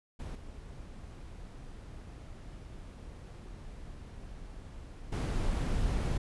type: noise with level steps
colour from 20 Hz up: brown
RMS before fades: -40 / -46 / -31 dBFS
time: 0.19-6.18 s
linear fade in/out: 10 ms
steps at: 0.35 / 5.12 s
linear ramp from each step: 5 ms
effects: resampled to 24000 Hz